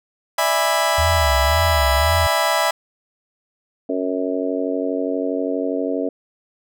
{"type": "chord", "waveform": "30% pulse", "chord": "E dominant seventh", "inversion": "third", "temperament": "just", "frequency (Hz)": [593.3, 659.3, 824.1, 988.9], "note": ["D5", "E5", "G#5", "B5"], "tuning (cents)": [18, 0, -14, 2], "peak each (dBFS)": [-21, -18, -21, -19], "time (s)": [0.38, 2.71], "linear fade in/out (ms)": 5}
{"type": "tone with vibrato", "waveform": "sine", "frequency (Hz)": 75.1, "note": "D2", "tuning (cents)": 39, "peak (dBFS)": -18, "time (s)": [0.98, 2.27], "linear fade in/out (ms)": 5, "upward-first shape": "sine", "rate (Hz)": 1.9, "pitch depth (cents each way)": 230}
{"type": "harmonic tone", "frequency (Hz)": 92.4, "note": "F#2", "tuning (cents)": -2, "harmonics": [3, 4, 5, 6, 7], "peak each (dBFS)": [-23, -29, -25, -28, -27], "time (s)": [3.89, 6.09], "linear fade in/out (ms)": 5}
{"effects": []}